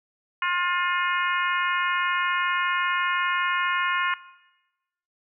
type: harmonic tone with a mistuned harmonic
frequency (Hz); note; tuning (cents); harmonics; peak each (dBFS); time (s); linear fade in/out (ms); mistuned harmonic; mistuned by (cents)
354.8; F4; +27; 3 / 4 / 5 / 6 / 7 / 8; -26 / -28 / -30 / -32 / -33 / -34; 0.42-4.14; 2; 8; +28
effects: noise-tail reverb RT60 1.0 s tail -18 dB re dry